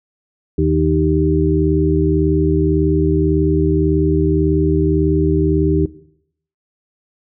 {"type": "harmonic tone with a mistuned harmonic", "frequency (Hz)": 78.2, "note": "D#2", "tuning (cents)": 9, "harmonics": [1, 2, 4, 5], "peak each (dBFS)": [-18, -18, -18, -18], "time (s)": [0.58, 5.86], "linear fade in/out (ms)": 5, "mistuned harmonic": 4, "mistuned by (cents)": -20, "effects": ["noise-tail reverb RT60 0.7 s tail -17 dB re dry"]}